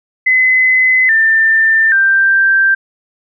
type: tone with pitch steps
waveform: sine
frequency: 2031 / 1788.6 / 1575.2 Hz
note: B6 / A6 / G6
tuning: +48 / +28 / +8 cents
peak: -7 dBFS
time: 0.26-2.75 s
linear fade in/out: 10 ms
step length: 830 ms
effects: none